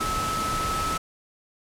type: tone in noise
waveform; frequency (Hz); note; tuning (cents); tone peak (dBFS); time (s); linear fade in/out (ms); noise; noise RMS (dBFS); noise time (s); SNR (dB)
sine; 1300; E6; -24; -26; 0-0.98; 10; pink; -30; 0-0.98; +1
effects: low-pass 11000 Hz 12 dB/octave